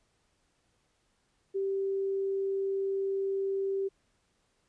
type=tone; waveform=sine; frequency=390 Hz; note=G4; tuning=9 cents flat; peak=-28 dBFS; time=1.54-3.89 s; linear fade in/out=20 ms; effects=pink hiss -73 dBFS RMS until 4.68 s + resampled to 22050 Hz

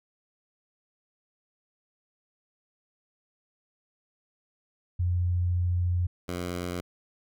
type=tone pair in turn; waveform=sine / 10% pulse; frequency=88.6 / 88.6 Hz; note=F2 / F2; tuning=+25 / +25 cents; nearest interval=unison; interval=0 cents; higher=neither; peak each=-23 dBFS; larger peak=neither; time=4.99-6.07 / 6.28-6.81 s; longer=first; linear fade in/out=10 ms; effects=none

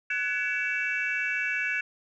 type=tone cluster; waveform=sine; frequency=1490 / 1693 / 2273 / 2668 Hz; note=F#6 / G#6 / C#7 / E7; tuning=+12 / +33 / +43 / +20 cents; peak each=-31 dBFS; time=0.1-1.81 s; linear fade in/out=5 ms; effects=tanh soft clip ceiling -18 dBFS

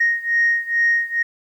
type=beating tone pair; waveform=sine; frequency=1864.7 / 1867 Hz; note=A#6 / A#6; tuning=0 / +2 cents; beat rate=2.3 Hz; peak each=-17 / -19 dBFS; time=0-1.23 s; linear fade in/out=10 ms; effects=tanh soft clip ceiling -9 dBFS + 9-bit

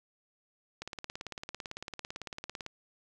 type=click train; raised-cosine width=0.2 ms; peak=-22 dBFS; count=34; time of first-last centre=0.82-2.664 s; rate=17.9 Hz; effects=none

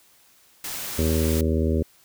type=noise; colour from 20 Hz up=white; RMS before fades=-32 dBFS; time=0.64-1.41 s; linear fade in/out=2 ms
type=harmonic tone; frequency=79.7 Hz; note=D#2; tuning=42 cents sharp; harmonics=1 / 2 / 3 / 4 / 5 / 6 / 7; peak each=-22 / -30 / -26 / -30 / -28 / -32 / -33 dBFS; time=0.98-1.83 s; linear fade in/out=10 ms
effects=white hiss -57 dBFS RMS until 2.04 s

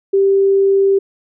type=tone; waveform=sine; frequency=392 Hz; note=G4; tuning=in tune; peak=-9 dBFS; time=0.13-0.99 s; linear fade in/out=10 ms; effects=none

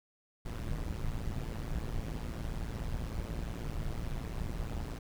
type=noise with amplitude modulation; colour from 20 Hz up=brown; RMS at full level=-33 dBFS; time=0.45-4.99 s; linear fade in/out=10 ms; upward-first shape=sine; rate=114 Hz; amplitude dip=85%; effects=none

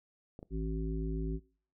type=clicks; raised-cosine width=2 ms; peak=-32 dBFS; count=2; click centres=0.391 / 0.429 s
type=harmonic tone; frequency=53.8 Hz; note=A1; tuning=38 cents flat; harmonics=1 / 3 / 5 / 7; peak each=-34 / -39 / -41 / -42 dBFS; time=0.5-1.4 s; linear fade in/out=50 ms
effects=noise-tail reverb RT60 0.5 s tail -24 dB re dry

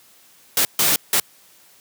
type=noise bursts at uneven times; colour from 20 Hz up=white; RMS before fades=-17 dBFS; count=3; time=0.57-0.65 / 0.79-0.96 / 1.13-1.2 s; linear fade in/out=2 ms; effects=white hiss -52 dBFS RMS until 1.8 s + high-pass 100 Hz 12 dB/octave

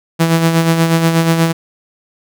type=tone with tremolo; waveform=sawtooth; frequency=164.81 Hz; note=E3; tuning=in tune; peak=-4 dBFS; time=0.19-1.53 s; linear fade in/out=20 ms; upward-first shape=sine; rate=8.3 Hz; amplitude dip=50%; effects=none

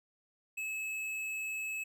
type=tone with tanh clipping; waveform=sine; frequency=2591 Hz; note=E7; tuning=30 cents flat; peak=-37 dBFS; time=0.57-1.84 s; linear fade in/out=10 ms; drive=13 dB; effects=none

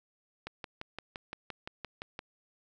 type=click train; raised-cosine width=0.3 ms; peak=-23 dBFS; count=11; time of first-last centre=0.47-2.191 s; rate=5.81 Hz; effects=none

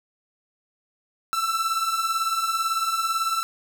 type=beating tone pair; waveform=45% pulse; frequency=1318.5 / 1336.5 Hz; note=E6 / E6; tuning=0 / +23 cents; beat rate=18 Hz; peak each=-28 / -24 dBFS; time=1.33-3.43 s; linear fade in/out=0 ms; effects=none

